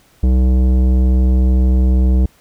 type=tone with tanh clipping; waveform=sine; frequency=63.5 Hz; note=B1; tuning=49 cents sharp; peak=-11 dBFS; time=0.23-2.26 s; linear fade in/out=5 ms; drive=14 dB; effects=pink hiss -52 dBFS RMS until 2.4 s